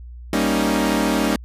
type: chord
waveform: sawtooth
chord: Eb dominant seventh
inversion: first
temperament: equal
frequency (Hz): 196 / 233.1 / 277.2 / 311.1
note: G3 / Bb3 / Db4 / Eb4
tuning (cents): 0 / 0 / 0 / 0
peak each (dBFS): -19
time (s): 0.33-1.36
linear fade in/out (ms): 2
effects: added 60 Hz sine -34 dBFS peak until 1.44 s + resampled to 32000 Hz